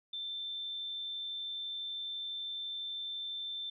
sine tone, 3554 Hz, A7, 17 cents sharp, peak -37 dBFS, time 0.13-3.7 s, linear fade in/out 5 ms, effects none

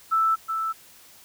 sine tone with echo, 1320 Hz, E6, 2 cents sharp, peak -18 dBFS, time 0.11-0.36 s, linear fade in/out 20 ms, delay 370 ms, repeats 1, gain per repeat -6 dB, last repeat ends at 0.73 s, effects white hiss -51 dBFS RMS until 1.24 s

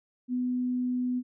sine tone, 249.5 Hz, B3, 18 cents sharp, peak -26 dBFS, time 0.28-1.23 s, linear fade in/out 50 ms, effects none

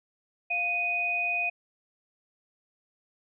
sine tone pair together, 700.7 / 2489 Hz, F5 / D#7, +6 / 0 cents, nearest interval octave + minor seventh, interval 2194 cents, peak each -34 / -26 dBFS, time 0.5-1.5 s, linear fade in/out 10 ms, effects none

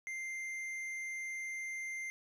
sine tone with tanh clipping, 2093 Hz, C7, in tune, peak -40 dBFS, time 0.07-2.1 s, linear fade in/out 0 ms, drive 9 dB, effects none

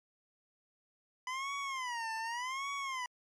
25% pulse tone with vibrato, 1000 Hz, B5, 21 cents sharp, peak -32 dBFS, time 1.27-3.06 s, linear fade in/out 2 ms, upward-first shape sine, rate 0.86 Hz, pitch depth 200 cents each way, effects low-pass 7000 Hz 12 dB/octave + MP3 96 kbps

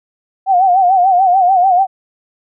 sine tone with vibrato, 742 Hz, F#5, 5 cents sharp, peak -7 dBFS, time 0.46-1.87 s, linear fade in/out 50 ms, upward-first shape sine, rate 6.8 Hz, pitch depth 95 cents each way, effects none

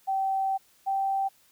sine tone pair in turn, 773 / 779.3 Hz, G5 / G5, -24 / -10 cents, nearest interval unison, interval 14 cents, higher second, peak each -24 dBFS, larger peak neither, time 0.07-0.58 / 0.86-1.29 s, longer first, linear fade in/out 20 ms, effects white hiss -62 dBFS RMS until 1.51 s

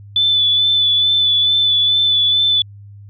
sine tone with vibrato, 3488 Hz, A7, 16 cents flat, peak -11 dBFS, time 0.16-2.62 s, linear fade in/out 2 ms, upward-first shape sine, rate 2.3 Hz, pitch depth 24 cents each way, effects added 101 Hz sine -35 dBFS peak until 3.09 s

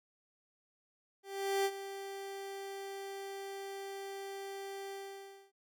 30% pulse tone with ADSR envelope, 392.8 Hz, G4, 4 cents sharp, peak -26 dBFS, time 1.23-5.52 s, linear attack 420 ms, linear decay 54 ms, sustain -13 dB, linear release 600 ms, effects none

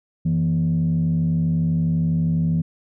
sine tone with frequency modulation, 163.7 Hz, E3, 12 cents flat, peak -16 dBFS, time 0.25-2.62 s, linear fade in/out 10 ms, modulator 72.3 Hz, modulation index 0.57, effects tanh soft clip ceiling -13 dBFS

